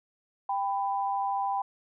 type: tone pair together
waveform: sine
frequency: 790.5 / 996 Hz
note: G5 / B5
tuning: +14 / +14 cents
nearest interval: major third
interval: 400 cents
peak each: -28 / -31 dBFS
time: 0.49-1.62 s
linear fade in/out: 5 ms
effects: none